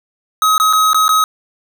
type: tone with dropouts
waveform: square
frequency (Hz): 1270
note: D#6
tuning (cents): +35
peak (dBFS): -10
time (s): 0.42-1.24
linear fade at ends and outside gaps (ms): 1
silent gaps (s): 0.58-0.599 / 0.728-0.733 / 0.932-0.945 / 1.081-1.091
effects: none